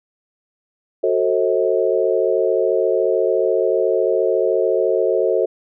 sine chord, F# diminished seventh, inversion none, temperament just, 370 / 444 / 532.8 / 639.4 Hz, F#4 / A4 / C5 / Eb5, 0 / +16 / +31 / +47 cents, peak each -20 / -19 / -20 / -22 dBFS, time 1.03-5.46 s, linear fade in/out 10 ms, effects none

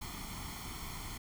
pink noise with comb filter, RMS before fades -43 dBFS, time 0.01-1.18 s, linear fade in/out 10 ms, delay 0.92 ms, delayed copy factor +0.75, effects none

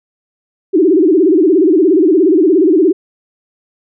sine tone with vibrato, 344.5 Hz, F4, 24 cents flat, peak -6 dBFS, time 0.73-2.93 s, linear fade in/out 20 ms, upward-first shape sine, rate 17 Hz, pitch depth 240 cents each way, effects none

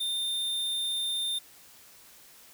square tone, 3616 Hz, A7, 47 cents sharp, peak -29 dBFS, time 0-1.39 s, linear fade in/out 10 ms, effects white hiss -54 dBFS RMS until 2.53 s

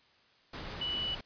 sine tone in noise, 2957 Hz, F#7, 2 cents flat, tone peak -32 dBFS, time 0.81-1.15 s, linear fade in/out 5 ms, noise pink, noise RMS -42 dBFS, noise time 0.53-1.21 s, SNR +7 dB, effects white hiss -65 dBFS RMS until 1.25 s + resampled to 11025 Hz

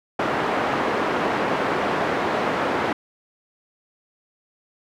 pink band-pass noise, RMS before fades -23 dBFS, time 0.19-2.93 s, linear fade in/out 5 ms, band 290 to 1600 Hz, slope 12 dB/octave, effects none

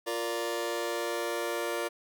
sawtooth chord, Bb major, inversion second, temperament just, 349.6 / 466.2 / 582.7 Hz, F4 / Bb4 / D5, +2 / 0 / -14 cents, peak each -31 dBFS, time 0.06-1.89 s, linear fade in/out 20 ms, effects none

